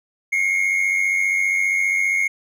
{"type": "tone pair together", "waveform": "triangle", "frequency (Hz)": [2149, 2244], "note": ["C7", "C#7"], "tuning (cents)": [46, 21], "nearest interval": "minor second", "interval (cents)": 75, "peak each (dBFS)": [-16, -23], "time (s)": [0.32, 2.28], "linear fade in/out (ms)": 10, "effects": []}